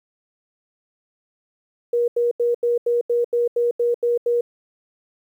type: tone bursts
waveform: sine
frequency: 476.9 Hz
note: A#4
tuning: 39 cents sharp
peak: -16 dBFS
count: 11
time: 1.93-4.41 s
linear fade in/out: 5 ms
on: 150 ms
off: 83 ms
effects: 9-bit